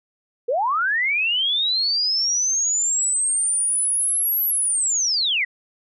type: linear two-way sweep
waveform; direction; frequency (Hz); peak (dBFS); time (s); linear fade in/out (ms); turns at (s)
sine; up then down; 443.8 to 11840 to 1868; -18; 0.48-5.45; 10; 4.45
effects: none